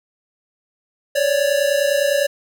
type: tone pair together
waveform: square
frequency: 553.1 / 583 Hz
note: C#5 / D5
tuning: -4 / -13 cents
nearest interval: minor second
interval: 91 cents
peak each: -19 dBFS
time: 1.15-2.27 s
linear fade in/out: 10 ms
effects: none